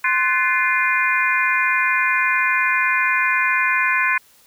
harmonic tone with a mistuned harmonic, 348.1 Hz, F4, 6 cents flat, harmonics 3 / 4 / 5 / 6 / 7, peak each -22 / -22 / -22 / -22 / -22 dBFS, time 0.04-4.18 s, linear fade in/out 5 ms, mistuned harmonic 4, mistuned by +130 cents, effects white hiss -53 dBFS RMS until 4.46 s

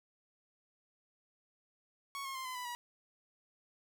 sawtooth tone with pitch steps, 1108.7 / 1078.4 / 1048.9 / 1020.2 / 992.3 / 965.2 Hz, C#6 / C#6 / C6 / C6 / B5 / B5, 0 / -48 / +4 / -44 / +8 / -40 cents, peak -36 dBFS, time 2.15-2.75 s, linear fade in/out 0 ms, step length 100 ms, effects none

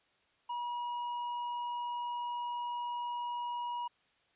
sine tone with tanh clipping, 963 Hz, B5, 44 cents flat, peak -36 dBFS, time 0.49-3.88 s, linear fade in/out 10 ms, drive 6 dB, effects white hiss -71 dBFS RMS until 4.35 s + resampled to 8000 Hz

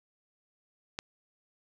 click, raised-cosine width 0.2 ms, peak -17 dBFS, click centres 0.989 s, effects none

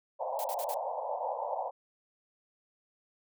pink band-pass noise, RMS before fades -35 dBFS, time 0.19-1.71 s, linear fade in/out 20 ms, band 520 to 970 Hz, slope 96 dB/octave
blue noise bursts, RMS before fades -41 dBFS, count 4, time 0.39-0.742 s, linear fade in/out 0 ms, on 52 ms, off 48 ms
effects none

